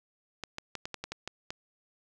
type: clicks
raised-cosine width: 0.2 ms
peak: -19 dBFS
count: 9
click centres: 0.437 / 0.584 / 0.753 / 0.855 / 0.943 / 1.04 / 1.12 / 1.276 / 1.505 s
effects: none